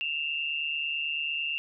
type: tone pair together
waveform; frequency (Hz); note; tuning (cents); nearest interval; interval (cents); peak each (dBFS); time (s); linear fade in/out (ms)
sine; 2639 / 2788; E7 / F7; +1 / -4; minor second; 95; -33 / -30; 0.01-1.58; 0
effects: none